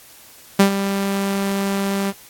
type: tone with ADSR envelope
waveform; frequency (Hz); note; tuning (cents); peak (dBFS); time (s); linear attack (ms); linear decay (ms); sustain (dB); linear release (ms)
sawtooth; 197.2; G3; +11; -4; 0.59-2.13; 8; 100; -11; 40
effects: white hiss -45 dBFS RMS until 2.29 s + AAC 64 kbps